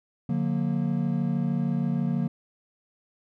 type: chord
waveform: triangle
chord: D augmented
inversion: none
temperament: equal with one note detuned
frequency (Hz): 146.83 / 180.35 / 233.1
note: D3 / F#3 / A#3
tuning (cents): 0 / -44 / 0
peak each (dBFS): -26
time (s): 0.29-2.28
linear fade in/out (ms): 5
effects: none